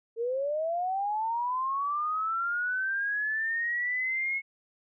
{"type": "linear sweep", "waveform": "sine", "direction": "up", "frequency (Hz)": [447.5, 2188], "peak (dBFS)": -27, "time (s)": [0.16, 4.42], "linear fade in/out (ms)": 50, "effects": []}